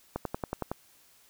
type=click train; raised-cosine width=1 ms; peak=-17 dBFS; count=7; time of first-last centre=0.16-0.716 s; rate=10.8 Hz; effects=white hiss -61 dBFS RMS until 1.29 s